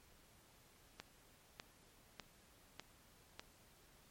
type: click train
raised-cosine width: 0.2 ms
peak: -29 dBFS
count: 5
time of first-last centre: 1-3.395 s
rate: 1.67 Hz
effects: pink hiss -67 dBFS RMS until 4.1 s + MP3 64 kbps